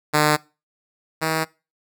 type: tone pair in turn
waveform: 5% pulse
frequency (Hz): 150.9 / 159.55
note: D3 / D#3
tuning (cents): +47 / +44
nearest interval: minor second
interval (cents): 97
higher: second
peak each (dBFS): -4 / -9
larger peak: first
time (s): 0.13-0.37 / 1.21-1.45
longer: neither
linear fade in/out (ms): 20
effects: noise-tail reverb RT60 0.3 s tail -23 dB re dry